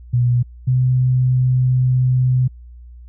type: tone pair in turn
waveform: sine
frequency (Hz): 122.1 / 127.43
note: B2 / C3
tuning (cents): -19 / -45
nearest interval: minor second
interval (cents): 74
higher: second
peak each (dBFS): -12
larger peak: neither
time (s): 0.13-0.43 / 0.67-2.48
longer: second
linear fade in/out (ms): 10
effects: added 60 Hz sine -36 dBFS peak until 3.08 s